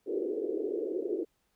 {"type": "band-pass noise", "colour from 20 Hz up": "pink", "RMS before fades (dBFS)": -33, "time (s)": [0.06, 1.25], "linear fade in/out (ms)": 20, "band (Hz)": [340, 450], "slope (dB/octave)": 48, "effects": ["pink hiss -75 dBFS RMS until 1.55 s"]}